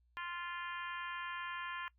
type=harmonic tone; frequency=348.3 Hz; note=F4; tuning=5 cents flat; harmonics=3 / 4 / 5 / 6 / 7 / 8 / 9; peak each=-44 / -48 / -45 / -53 / -51 / -53 / -54 dBFS; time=0.17-1.88 s; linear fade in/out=0 ms; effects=noise-tail reverb RT60 0.1 s tail -22 dB re dry + added 60 Hz sine -69 dBFS peak until 1.98 s